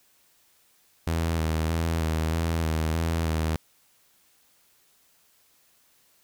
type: tone with vibrato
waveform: sawtooth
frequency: 81 Hz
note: E2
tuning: 30 cents flat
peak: -20 dBFS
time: 1.07-3.56 s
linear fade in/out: 0 ms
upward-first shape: square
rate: 1.6 Hz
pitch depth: 30 cents each way
effects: white hiss -63 dBFS RMS until 6.23 s